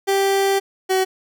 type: tone pair in turn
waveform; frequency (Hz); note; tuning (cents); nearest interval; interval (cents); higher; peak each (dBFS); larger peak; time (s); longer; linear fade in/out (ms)
30% pulse; 392 / 377.2; G4 / F#4; 0 / +33; minor second; 67; first; -13; neither; 0.07-0.6 / 0.89-1.05; first; 20
effects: none